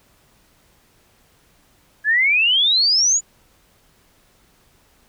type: exponential sweep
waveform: sine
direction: up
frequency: 1663 to 7040 Hz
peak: -13 dBFS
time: 2.04-3.21 s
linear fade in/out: 50 ms
effects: pink hiss -57 dBFS RMS until 5.08 s